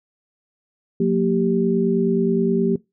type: tone cluster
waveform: sine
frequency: 179.7 / 229.2 / 391.2 Hz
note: F3 / A#3 / G4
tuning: +50 / -29 / -4 cents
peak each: -20 dBFS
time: 1-2.76 s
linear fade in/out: 5 ms
effects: noise-tail reverb RT60 0.2 s tail -22 dB re dry